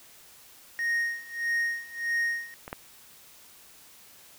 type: tone with tremolo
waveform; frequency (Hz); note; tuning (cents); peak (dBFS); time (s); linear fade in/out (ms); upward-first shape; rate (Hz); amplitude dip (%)
triangle; 1863; A#6; -2; -22; 0.79-2.54; 0; sine; 1.6; 90
type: clicks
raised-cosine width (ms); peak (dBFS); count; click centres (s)
0.5; -24 / -18; 2; 2.679 / 2.729
effects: white hiss -53 dBFS RMS until 4.38 s